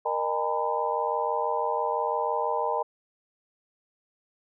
sine tone cluster, 468.7 / 608 / 811 / 912 / 998 Hz, A#4 / D#5 / G#5 / A#5 / B5, +9 / -40 / -41 / -38 / +18 cents, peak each -31 dBFS, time 0.05-2.83 s, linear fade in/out 10 ms, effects none

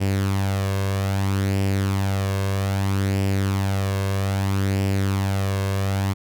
sawtooth tone with flanger, 97.6 Hz, G2, 7 cents flat, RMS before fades -22 dBFS, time 0-6.14 s, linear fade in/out 20 ms, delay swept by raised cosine 0.38 to 1.88 ms, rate 0.62 Hz, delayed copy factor +0.5, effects none

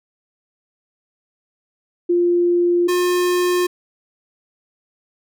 sine / square tone pair in turn, 349.2 / 357.2 Hz, F4 / F4, 0 / +39 cents, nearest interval unison, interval 39 cents, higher second, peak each -13 / -16 dBFS, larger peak first, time 2.09-2.88 / 2.88-3.67 s, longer neither, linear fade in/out 10 ms, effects none

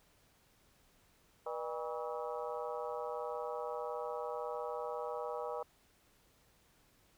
harmonic tone with a mistuned harmonic, 161.3 Hz, E3, 37 cents flat, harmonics 3 / 4 / 5 / 6 / 7 / 8, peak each -41 / -43 / -45 / -47 / -48 / -49 dBFS, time 1.46-5.63 s, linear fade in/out 5 ms, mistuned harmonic 4, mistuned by -110 cents, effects pink hiss -69 dBFS RMS until 7.17 s

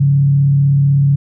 sine tone with frequency modulation, 140 Hz, C#3, 18 cents sharp, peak -8 dBFS, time 0-1.16 s, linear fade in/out 10 ms, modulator 36 Hz, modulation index 0.28, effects none

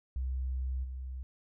sine tone with level steps, 64.5 Hz, C2, 24 cents flat, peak -31 / -37 dBFS, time 0.16-1.23 s, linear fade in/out 0 ms, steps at 0.83 s, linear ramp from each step 20 ms, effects none

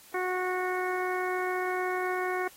harmonic tone, 366.7 Hz, F#4, 15 cents flat, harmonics 1 / 2 / 3 / 4 / 5 / 6, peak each -31 / -34 / -36 / -37 / -38 / -39 dBFS, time 0.14-2.48 s, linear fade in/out 5 ms, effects white hiss -54 dBFS RMS until 2.56 s + AAC 48 kbps

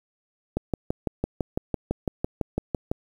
click train, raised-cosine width 2 ms, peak -11 dBFS, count 15, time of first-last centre 0.57-2.915 s, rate 5.97 Hz, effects 8-bit

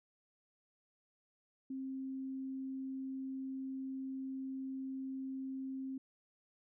sine tone, 265.5 Hz, C4, 25 cents sharp, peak -39 dBFS, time 1.7-5.98 s, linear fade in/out 5 ms, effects none

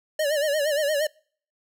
square tone with vibrato, 593 Hz, D5, 17 cents sharp, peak -22 dBFS, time 0.19-1.07 s, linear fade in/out 5 ms, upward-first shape sine, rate 8.6 Hz, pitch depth 100 cents each way, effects noise-tail reverb RT60 0.5 s tail -26 dB re dry

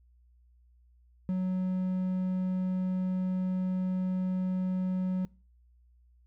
triangle tone, 185 Hz, F#3, in tune, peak -25 dBFS, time 1.29-5.25 s, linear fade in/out 0 ms, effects noise-tail reverb RT60 0.4 s tail -25 dB re dry + added 60 Hz sine -59 dBFS peak until 6.26 s

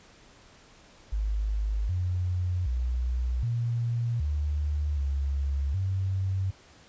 sine tone with pitch steps, 52.2 / 89.9 / 61.6 / 117.9 / 74 / 69.4 / 95.3 Hz, G#1 / F#2 / B1 / A#2 / D2 / C#2 / G2, +10 / -49 / -4 / +20 / +14 / +3 / -48 cents, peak -25 dBFS, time 1.12-6.51 s, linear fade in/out 10 ms, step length 770 ms, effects pink hiss -55 dBFS RMS until 6.88 s + resampled to 16000 Hz

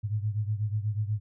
sine beating tone pair, 103.83 / 112.03 Hz, G#2 / A2, 0 / +32 cents, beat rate 8.2 Hz, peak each -28 / -32 dBFS, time 0.03-1.2 s, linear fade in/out 20 ms, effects none

